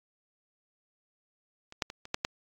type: clicks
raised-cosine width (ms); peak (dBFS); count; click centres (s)
0.2; -28 / -11 / -23 / -27 / -11 / -10; 6; 1.724 / 1.822 / 1.901 / 2.054 / 2.144 / 2.249
effects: AAC 64 kbps